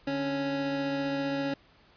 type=tone pair together; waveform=25% pulse; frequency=146.16 / 277.2 Hz; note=D3 / C#4; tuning=-8 / 0 cents; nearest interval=major seventh; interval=1108 cents; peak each=-36 / -25 dBFS; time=0.07-1.54 s; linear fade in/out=5 ms; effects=pink hiss -60 dBFS RMS until 1.96 s + resampled to 11025 Hz